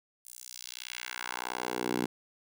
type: tone with high-pass filter sweep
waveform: 10% pulse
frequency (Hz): 61.5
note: B1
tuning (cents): -7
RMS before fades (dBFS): -37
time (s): 0.25-2.06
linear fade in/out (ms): 5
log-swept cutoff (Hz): 10000 to 240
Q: 1.3
effects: none

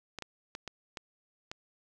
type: clicks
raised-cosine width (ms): 0.2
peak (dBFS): -22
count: 6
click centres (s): 0.187 / 0.223 / 0.551 / 0.677 / 0.972 / 1.515
effects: none

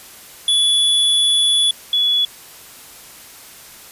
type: tone pair in turn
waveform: square / sine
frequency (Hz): 3424 / 3402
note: A7 / G#7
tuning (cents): -48 / +41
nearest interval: unison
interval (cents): 11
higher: first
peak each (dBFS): -13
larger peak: neither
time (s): 0.48-1.71 / 1.93-2.25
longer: first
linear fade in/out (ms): 2
effects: white hiss -40 dBFS RMS until 3.91 s + resampled to 32000 Hz

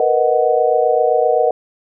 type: chord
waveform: sine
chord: B major seventh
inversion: third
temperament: equal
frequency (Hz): 466.2 / 493.9 / 622.3 / 740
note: A#4 / B4 / D#5 / F#5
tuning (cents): 0 / 0 / 0 / 0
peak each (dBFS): -17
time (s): 0-1.51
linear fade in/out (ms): 2
effects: none

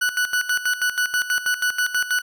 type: tone with tremolo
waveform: 40% pulse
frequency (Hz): 1480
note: F#6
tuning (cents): 0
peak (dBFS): -17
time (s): 0.01-2.22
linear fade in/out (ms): 10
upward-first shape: square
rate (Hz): 6.2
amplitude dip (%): 75
effects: none

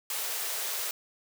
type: high-pass noise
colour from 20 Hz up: white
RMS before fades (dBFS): -33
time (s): 0.1-0.91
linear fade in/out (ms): 2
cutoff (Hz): 390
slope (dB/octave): 48
effects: none

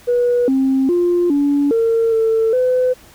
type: tone with pitch steps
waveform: sine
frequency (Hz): 486 / 266.4 / 350.8 / 285.5 / 456 / 447.5 / 506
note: B4 / C4 / F4 / D4 / A#4 / A4 / B4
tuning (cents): -28 / +31 / +8 / -49 / -38 / +29 / +42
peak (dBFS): -11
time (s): 0.07-2.94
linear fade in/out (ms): 20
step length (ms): 410
effects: tanh soft clip ceiling -8 dBFS + pink hiss -45 dBFS RMS until 3.14 s

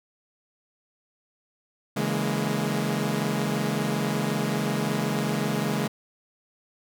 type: chord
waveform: sawtooth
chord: A# half-diminished seventh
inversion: first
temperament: equal with one note detuned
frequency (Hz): 141.1 / 164.81 / 207.7 / 233.1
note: C#3 / E3 / G#3 / A#3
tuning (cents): +31 / 0 / 0 / 0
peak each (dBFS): -26 / -27 / -24 / -28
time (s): 1.96-5.88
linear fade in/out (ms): 10
effects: none

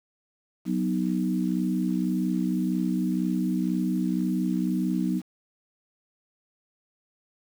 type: chord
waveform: sine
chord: B major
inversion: second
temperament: equal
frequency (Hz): 185 / 246.9 / 311.1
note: F#3 / B3 / D#4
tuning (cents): 0 / 0 / 0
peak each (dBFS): -26 / -28 / -29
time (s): 0.65-5.22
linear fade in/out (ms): 50
effects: 8-bit

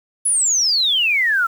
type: exponential sweep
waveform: sine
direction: down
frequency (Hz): 10548 to 1324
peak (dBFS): -14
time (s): 0.25-1.47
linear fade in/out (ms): 10
effects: 7-bit

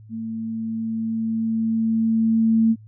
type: tone with level ramp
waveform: sine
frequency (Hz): 224.2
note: A3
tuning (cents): +33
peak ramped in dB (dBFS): -27 to -13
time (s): 0.09-2.76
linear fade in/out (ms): 50
effects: added 108 Hz sine -42 dBFS peak until 2.87 s

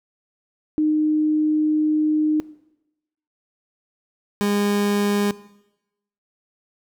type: tone pair in turn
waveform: sine / 30% pulse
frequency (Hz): 306.7 / 204.2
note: D#4 / G#3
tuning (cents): -25 / -29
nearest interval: perfect fifth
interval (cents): 704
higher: first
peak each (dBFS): -16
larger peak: neither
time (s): 0.78-2.4 / 4.41-5.31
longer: first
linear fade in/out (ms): 0
effects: noise-tail reverb RT60 0.9 s tail -19 dB re dry

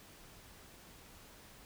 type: silence
effects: pink hiss -57 dBFS RMS until 1.65 s

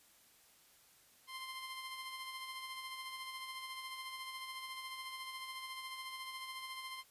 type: tone with tremolo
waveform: 15% pulse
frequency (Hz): 1046.5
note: C6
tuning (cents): 0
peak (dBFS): -36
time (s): 1.27-7.04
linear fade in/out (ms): 50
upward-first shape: sine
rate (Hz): 14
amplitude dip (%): 40
effects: white hiss -66 dBFS RMS until 7.1 s + resampled to 32000 Hz

